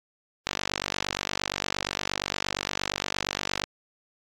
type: click train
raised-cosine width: 0.2 ms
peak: -8 dBFS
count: 155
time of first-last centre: 0.47-3.639 s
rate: 48.6 Hz
effects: AAC 64 kbps